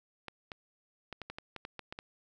clicks, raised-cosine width 0.3 ms, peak -25 dBFS, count 11, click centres 0.283 / 0.518 / 1.127 / 1.217 / 1.3 / 1.385 / 1.563 / 1.651 / 1.793 / 1.925 / 1.989 s, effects none

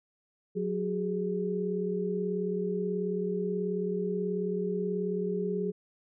sine tone cluster, 182.8 / 377.5 / 416 Hz, F#3 / F#4 / G#4, -21 / +35 / +3 cents, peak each -32 / -37 / -31 dBFS, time 0.55-5.72 s, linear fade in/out 20 ms, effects none

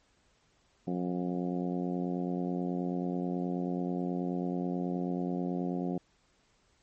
harmonic tone, 89.3 Hz, F2, 39 cents sharp, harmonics 2 / 3 / 4 / 5 / 6 / 7 / 8 / 9, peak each -33 / -35 / -38 / -44 / -44 / -50 / -43 / -54 dBFS, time 0.87-5.98 s, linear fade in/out 5 ms, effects pink hiss -69 dBFS RMS until 6.82 s + MP3 32 kbps

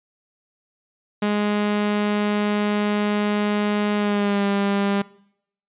sawtooth tone with pitch glide, 207.7 to 200 Hz, G#3 to G3, 0 to +35 cents, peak -15 dBFS, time 1.22-5.02 s, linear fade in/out 5 ms, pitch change -65 cents, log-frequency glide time 3.96-4.45 s, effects noise-tail reverb RT60 0.7 s tail -21 dB re dry + resampled to 8000 Hz

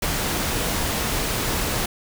pink noise, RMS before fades -24 dBFS, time 0.02-1.86 s, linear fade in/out 5 ms, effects none

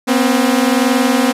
sawtooth tone pair together, 243 / 264.3 Hz, B3 / C4, -28 / +18 cents, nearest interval minor second, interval 146 cents, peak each -10 dBFS, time 0.07-1.33 s, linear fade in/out 20 ms, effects resampled to 32000 Hz

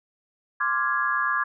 sine chord, D half-diminished seventh, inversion third, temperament equal, 1046.5 / 1174.7 / 1396.9 / 1661.2 Hz, C6 / D6 / F6 / Ab6, 0 / 0 / 0 / 0 cents, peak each -29 / -26 / -31 / -25 dBFS, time 0.6-1.44 s, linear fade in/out 10 ms, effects none

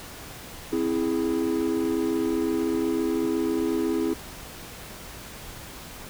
triangle chord, C augmented, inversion none, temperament equal, 261.6 / 329.6 / 415.3 Hz, C4 / E4 / G#4, 0 / 0 / 0 cents, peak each -26 / -23 / -26 dBFS, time 0.72-4.14 s, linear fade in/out 10 ms, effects tanh soft clip ceiling -12 dBFS + pink hiss -41 dBFS RMS until 6.09 s

